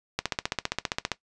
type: click train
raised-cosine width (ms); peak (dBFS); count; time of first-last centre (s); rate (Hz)
0.2; -8; 15; 0.19-1.117; 15.1
effects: noise-tail reverb RT60 0.1 s tail -17 dB re dry + resampled to 22050 Hz